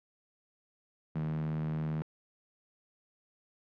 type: tone with high-pass filter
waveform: sawtooth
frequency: 77.78 Hz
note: D#2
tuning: in tune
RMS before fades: -34 dBFS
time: 1.15-2.02 s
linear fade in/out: 0 ms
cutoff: 170 Hz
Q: 9.1
effects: low-pass 2000 Hz 12 dB/octave

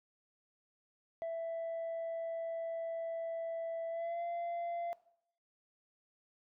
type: tone with pitch glide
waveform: sine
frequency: 662 to 686.5 Hz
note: E5 to F5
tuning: +7 to -30 cents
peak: -33 dBFS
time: 1.22-4.93 s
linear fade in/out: 0 ms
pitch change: +63 cents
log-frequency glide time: 3.89-4.23 s
effects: noise-tail reverb RT60 0.7 s tail -20 dB re dry + tanh soft clip ceiling -35 dBFS

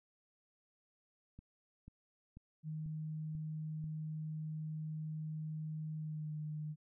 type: click train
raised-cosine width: 5 ms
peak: -40 dBFS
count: 6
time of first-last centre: 1.39-3.841 s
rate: 2.04 Hz
type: tone with pitch glide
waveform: sine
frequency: 155.56 to 152.53 Hz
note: D#3 to D#3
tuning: 0 to -34 cents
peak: -39 dBFS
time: 2.63-6.76 s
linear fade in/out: 50 ms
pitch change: -34 cents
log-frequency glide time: 5.97-6.33 s
effects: none

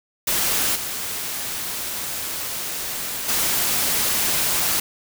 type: noise with level steps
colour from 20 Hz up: white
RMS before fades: -21 / -28 / -21 dBFS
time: 0.27-4.8 s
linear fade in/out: 5 ms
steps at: 0.75 / 3.28 s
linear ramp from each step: 10 ms
effects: none

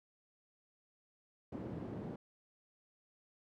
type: band-pass noise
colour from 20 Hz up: white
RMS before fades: -44 dBFS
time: 1.52-2.16 s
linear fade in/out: 5 ms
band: 100 to 300 Hz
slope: 12 dB/octave
effects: none

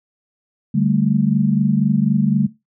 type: chord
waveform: sine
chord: D suspended fourth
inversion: none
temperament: equal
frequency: 146.83 / 196 / 220 Hz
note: D3 / G3 / A3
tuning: 0 / 0 / 0 cents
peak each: -18 dBFS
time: 0.74-2.47 s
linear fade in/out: 10 ms
effects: noise-tail reverb RT60 0.2 s tail -17 dB re dry

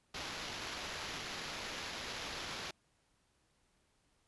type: noise with sample-and-hold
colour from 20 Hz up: violet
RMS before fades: -43 dBFS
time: 0.14-2.71 s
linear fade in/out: 5 ms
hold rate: 8820 Hz
effects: pink hiss -75 dBFS RMS until 4.27 s + resampled to 24000 Hz

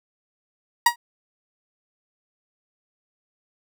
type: tone with exponential decay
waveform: 30% pulse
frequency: 952 Hz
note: A#5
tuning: 36 cents sharp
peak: -7 dBFS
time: 0.86-0.96 s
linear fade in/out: 5 ms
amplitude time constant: 20 ms
effects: none

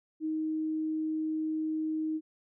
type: tone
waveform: sine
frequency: 313.6 Hz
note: D#4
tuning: 14 cents sharp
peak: -29 dBFS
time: 0.2-2.21 s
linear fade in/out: 50 ms
effects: none

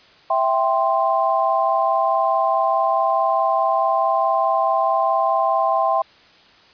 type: chord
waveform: sine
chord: C major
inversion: first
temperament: equal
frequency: 659.3 / 784 / 1046.5 Hz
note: E5 / G5 / C6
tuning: 0 / 0 / 0 cents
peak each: -20 dBFS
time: 0.3-6.02 s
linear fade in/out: 5 ms
effects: white hiss -50 dBFS RMS until 6.73 s + resampled to 11025 Hz

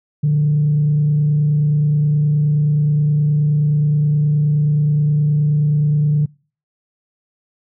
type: tone with frequency modulation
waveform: sine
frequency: 148.8 Hz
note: D3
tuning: 23 cents sharp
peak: -11 dBFS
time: 0.23-6.26 s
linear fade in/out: 10 ms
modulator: 29.5 Hz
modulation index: 0.24
effects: noise-tail reverb RT60 0.4 s tail -25 dB re dry + tanh soft clip ceiling -8 dBFS

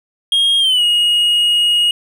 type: tone with pitch glide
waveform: triangle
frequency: 3250 to 2879 Hz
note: G#7 to F#7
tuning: -38 to -48 cents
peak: -9 dBFS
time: 0.32-1.91 s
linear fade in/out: 2 ms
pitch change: -210 cents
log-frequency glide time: 0.59-0.83 s
effects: none

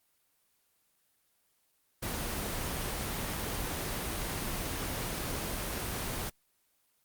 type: noise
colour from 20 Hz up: pink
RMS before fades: -35 dBFS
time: 2.02-6.3 s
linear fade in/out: 10 ms
effects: white hiss -73 dBFS RMS until 7.04 s + Opus 24 kbps

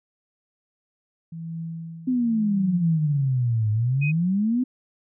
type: tone with tremolo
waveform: sine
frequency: 164.6 Hz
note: E3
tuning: 2 cents flat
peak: -28 dBFS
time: 1.32-3.29 s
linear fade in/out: 5 ms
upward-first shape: triangle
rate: 0.87 Hz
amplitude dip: 90%
type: exponential two-way sweep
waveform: sine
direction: down then up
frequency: 260 to 105 to 260 Hz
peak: -19 dBFS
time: 2.07-4.64 s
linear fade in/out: 10 ms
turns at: 3.71 s
type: tone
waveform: sine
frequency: 2507 Hz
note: D#7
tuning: 12 cents sharp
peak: -27 dBFS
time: 4.01-4.12 s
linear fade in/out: 20 ms
effects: none

